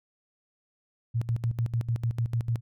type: tone with tremolo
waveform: sine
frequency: 116.54 Hz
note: A#2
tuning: in tune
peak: -23 dBFS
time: 1.14-2.61 s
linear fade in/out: 20 ms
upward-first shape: square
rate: 6.7 Hz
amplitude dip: 80%
effects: none